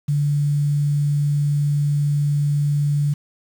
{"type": "tone with quantisation", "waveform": "sine", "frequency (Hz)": 145.4, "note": "D3", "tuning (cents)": -17, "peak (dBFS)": -16, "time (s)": [0.08, 3.14], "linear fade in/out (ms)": 10, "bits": 7, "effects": []}